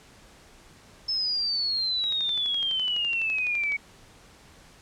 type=exponential sweep; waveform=sine; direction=down; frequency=5274 to 2241 Hz; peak=-24 dBFS; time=1.08-3.77 s; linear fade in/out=10 ms
type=click train; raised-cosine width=0.2 ms; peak=-23 dBFS; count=21; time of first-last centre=2.04-3.721 s; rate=11.9 Hz
effects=pink hiss -53 dBFS RMS until 4.81 s + low-pass 9000 Hz 12 dB/octave